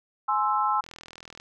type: chord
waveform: sine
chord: Ab augmented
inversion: none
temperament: equal with one note detuned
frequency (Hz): 841.2 / 1046.5 / 1318.5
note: Ab5 / C6 / E6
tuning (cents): +22 / 0 / 0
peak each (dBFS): -26 / -26 / -26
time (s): 0.28-0.81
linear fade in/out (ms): 10
type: click train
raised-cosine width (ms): 0.2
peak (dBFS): -25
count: 24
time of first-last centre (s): 0.84-1.4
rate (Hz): 41.1
effects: none